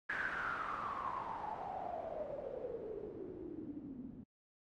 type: noise with low-pass filter sweep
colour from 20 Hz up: white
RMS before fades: -43 dBFS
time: 0.09-4.24 s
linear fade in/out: 10 ms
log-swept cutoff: 1700 to 230 Hz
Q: 9.5
effects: AAC 48 kbps